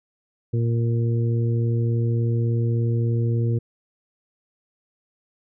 harmonic tone, 116.54 Hz, A#2, in tune, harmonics 1 / 2 / 3 / 4, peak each -19 / -31 / -31 / -33 dBFS, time 0.53-3.59 s, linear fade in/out 10 ms, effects none

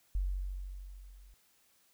sine tone with level ramp, 46.73 Hz, F#1, 18 cents sharp, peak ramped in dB -28 to -54 dBFS, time 0.15-1.34 s, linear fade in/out 0 ms, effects white hiss -69 dBFS RMS until 1.93 s

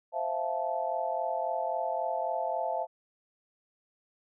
sine chord, F major seventh, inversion second, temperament just, 523.8 / 654.8 / 698.5 / 873.1 Hz, C5 / E5 / F5 / A5, +2 / -12 / 0 / -14 cents, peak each -37 / -33 / -34 / -34 dBFS, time 0.12-2.87 s, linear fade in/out 50 ms, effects none

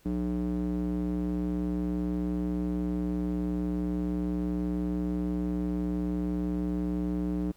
square tone with band-pass filter, 60.2 Hz, B1, 44 cents flat, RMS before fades -30 dBFS, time 0.05-7.52 s, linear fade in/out 10 ms, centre 250 Hz, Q 3.5, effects pink hiss -62 dBFS RMS until 7.56 s

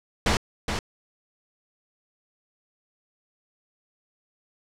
pink noise with echo, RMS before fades -21 dBFS, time 0.26-0.37 s, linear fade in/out 2 ms, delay 420 ms, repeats 1, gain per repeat -6 dB, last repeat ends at 0.79 s, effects low-pass 6000 Hz 12 dB/octave

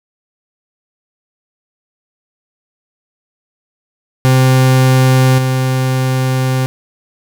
40% pulse tone with level steps, 130 Hz, C3, 11 cents flat, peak -6 / -11 dBFS, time 4.25-6.66 s, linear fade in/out 0 ms, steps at 5.38 s, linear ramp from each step 5 ms, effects none

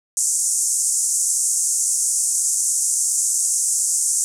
white band-pass noise, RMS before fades -20 dBFS, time 0.17-4.24 s, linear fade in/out 0 ms, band 6300 to 9500 Hz, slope 48 dB/octave, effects none

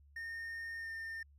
triangle tone with pitch glide, 1831 to 1810 Hz, A#6 to A6, -32 to +48 cents, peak -39 dBFS, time 0.16-1.23 s, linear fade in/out 5 ms, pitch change -20 cents, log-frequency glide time 0.79-0.89 s, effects added 71 Hz sine -60 dBFS peak until 1.38 s

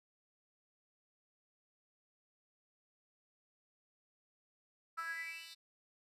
10% pulse tone with high-pass filter sweep, 329.6 Hz, E4, in tune, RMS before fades -44 dBFS, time 4.97-5.55 s, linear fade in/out 20 ms, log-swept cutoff 1300 to 3700 Hz, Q 9.7, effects resampled to 32000 Hz

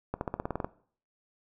accelerating click train, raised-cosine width 1 ms, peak -17 dBFS, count 10, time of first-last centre 0.14-0.645 s, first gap 71 ms, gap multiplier 0.94, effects noise-tail reverb RT60 0.5 s tail -18 dB re dry

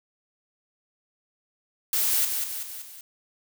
blue noise with echo, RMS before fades -24 dBFS, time 1.93-2.25 s, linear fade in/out 2 ms, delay 190 ms, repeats 4, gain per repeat -5 dB, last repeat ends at 3.01 s, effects none

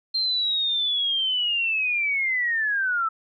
sine linear sweep, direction down, 4186 to 1300 Hz, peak -21 dBFS, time 0.14-3.09 s, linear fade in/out 10 ms, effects none

